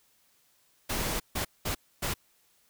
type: noise bursts at uneven times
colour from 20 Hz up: pink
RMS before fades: -31 dBFS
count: 4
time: 0.89-1.2 / 1.35-1.45 / 1.65-1.75 / 2.02-2.14 s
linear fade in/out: 10 ms
effects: white hiss -67 dBFS RMS until 2.69 s